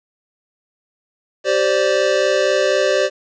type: chord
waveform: square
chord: G suspended fourth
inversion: none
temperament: equal with one note detuned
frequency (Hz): 387.3 / 523.3 / 587.3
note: G4 / C5 / D5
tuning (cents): -21 / 0 / 0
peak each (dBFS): -21 / -19 / -18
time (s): 1.44-3.1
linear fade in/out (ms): 50
effects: resampled to 16000 Hz + 8-bit